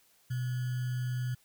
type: tone with sample-and-hold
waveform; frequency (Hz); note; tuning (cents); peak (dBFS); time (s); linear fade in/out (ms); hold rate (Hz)
sine; 125; B2; +21; -30; 0.3-1.35; 10; 1575
effects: white hiss -66 dBFS RMS until 1.44 s